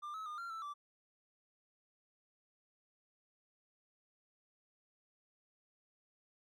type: tone with pitch steps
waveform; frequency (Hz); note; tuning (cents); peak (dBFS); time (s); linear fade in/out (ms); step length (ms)
triangle; 1193 / 1290 / 1215 / 1379 / 1324 / 1165; D6 / E6 / D#6 / F6 / E6 / D6; +27 / -38 / -42 / -22 / +7 / -14; -40; 0.02-0.74; 20; 120
effects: none